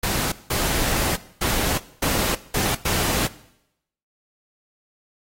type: noise bursts at uneven times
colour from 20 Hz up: pink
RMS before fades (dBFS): -23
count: 6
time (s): 0.03-0.32 / 0.5-1.16 / 1.41-1.78 / 2.02-2.35 / 2.54-2.75 / 2.85-3.27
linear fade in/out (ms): 5
effects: noise-tail reverb RT60 0.8 s tail -18 dB re dry + AAC 48 kbps